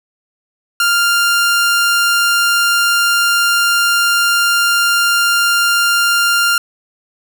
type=tone; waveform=sawtooth; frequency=1396.9 Hz; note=F6; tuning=in tune; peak=-7 dBFS; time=0.8-6.58 s; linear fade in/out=2 ms; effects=none